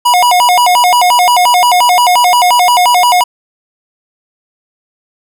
square tone with vibrato, 837 Hz, G#5, 13 cents sharp, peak -6 dBFS, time 0.05-3.24 s, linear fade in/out 10 ms, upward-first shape square, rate 5.7 Hz, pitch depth 260 cents each way, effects none

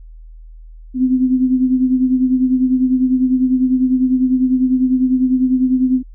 sine beating tone pair, 255.5 / 265.5 Hz, C4 / C4, -41 / +25 cents, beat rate 10 Hz, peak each -12 / -19 dBFS, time 0.94-6.03 s, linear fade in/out 50 ms, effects added 40 Hz sine -34 dBFS peak until 6.14 s

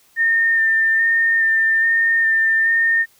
sine tone with vibrato, 1811 Hz, A6, 49 cents sharp, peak -13 dBFS, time 0.16-3.06 s, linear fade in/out 50 ms, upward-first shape square, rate 1.2 Hz, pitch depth 14 cents each way, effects white hiss -55 dBFS RMS until 3.19 s

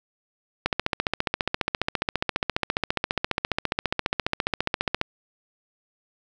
click train, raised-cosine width 0.3 ms, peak -6 dBFS, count 65, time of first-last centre 0.66-5.014 s, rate 14.7 Hz, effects none

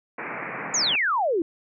white band-pass noise, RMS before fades -33 dBFS, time 0.18-0.96 s, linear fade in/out 5 ms, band 120 to 2400 Hz, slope 96 dB/octave
sine exponential sweep, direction down, 6990 to 311.1 Hz, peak -20 dBFS, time 0.74-1.42 s, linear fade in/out 2 ms
effects none

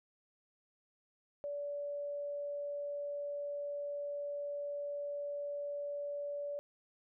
sine tone, 576 Hz, D5, 34 cents flat, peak -37 dBFS, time 1.44-6.59 s, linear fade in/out 0 ms, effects none

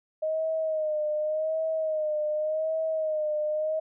sine tone with vibrato, 622.3 Hz, D#5, in tune, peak -25 dBFS, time 0.22-3.8 s, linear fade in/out 10 ms, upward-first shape sine, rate 0.87 Hz, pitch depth 50 cents each way, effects none

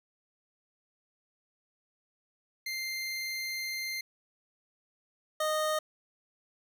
25% pulse tone pair in turn, 2093 / 618.3 Hz, C7 / D#5, 0 / -11 cents, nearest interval octave + major sixth, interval 2111 cents, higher first, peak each -30 / -24 dBFS, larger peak second, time 2.66-4.01 / 5.4-5.79 s, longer first, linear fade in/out 5 ms, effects none

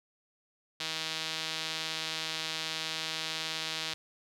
sawtooth tone with band-pass filter, 159.4 Hz, D#3, 42 cents sharp, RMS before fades -36 dBFS, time 0.8-3.94 s, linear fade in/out 5 ms, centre 3900 Hz, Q 1.8, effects none

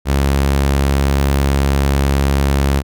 sawtooth tone, 69.2 Hz, C#2, 2 cents flat, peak -8 dBFS, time 0.05-2.83 s, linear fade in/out 50 ms, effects none

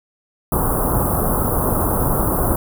pink band-stop noise, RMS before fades -18 dBFS, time 0.52-2.56 s, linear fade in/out 2 ms, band 1300 to 10000 Hz, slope 48 dB/octave, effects none

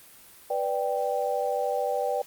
sine chord, G major, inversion first, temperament equal, 493.9 / 587.3 / 784 Hz, B4 / D5 / G5, 0 / 0 / 0 cents, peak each -29 dBFS, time 0.5-2.22 s, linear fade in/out 5 ms, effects white hiss -51 dBFS RMS until 2.26 s + Opus 32 kbps

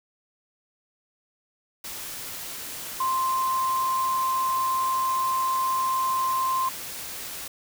sine tone in noise, 1046.5 Hz, C6, in tune, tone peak -22 dBFS, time 3-6.69 s, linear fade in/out 5 ms, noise white, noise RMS -36 dBFS, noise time 1.84-7.48 s, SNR +11 dB, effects none

